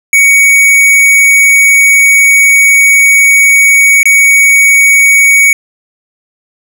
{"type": "tone with dropouts", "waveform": "square", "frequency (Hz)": 2242, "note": "C#7", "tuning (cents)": 19, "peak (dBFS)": -3, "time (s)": [0.13, 5.53], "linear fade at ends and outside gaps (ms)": 2, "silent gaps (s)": [4.031, 4.055], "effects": []}